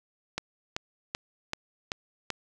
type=click train; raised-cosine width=0.2 ms; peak=-13 dBFS; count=6; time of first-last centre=0.38-2.303 s; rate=2.6 Hz; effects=none